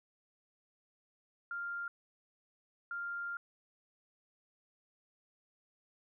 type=tone bursts at uneven times; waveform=sine; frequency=1396.9 Hz; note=F6; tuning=in tune; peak=-37 dBFS; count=2; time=1.51-1.88 / 2.91-3.37 s; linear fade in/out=2 ms; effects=none